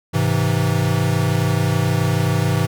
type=chord; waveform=square; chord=Ab augmented; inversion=none; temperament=equal with one note detuned; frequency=103.83 / 130.81 / 162.64 Hz; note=Ab2 / C3 / E3; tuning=0 / 0 / -23 cents; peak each=-21 dBFS; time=0.13-2.67 s; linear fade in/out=20 ms; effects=none